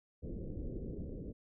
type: low-pass noise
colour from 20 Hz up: pink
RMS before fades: -42 dBFS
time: 0.22-1.33 s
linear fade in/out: 20 ms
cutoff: 500 Hz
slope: 48 dB/octave
effects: none